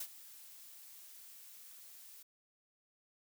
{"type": "noise with ADSR envelope", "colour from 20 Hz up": "blue", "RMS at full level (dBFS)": -40, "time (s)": [0, 2.23], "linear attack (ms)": 6, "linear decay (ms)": 64, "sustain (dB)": -15, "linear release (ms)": 8, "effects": []}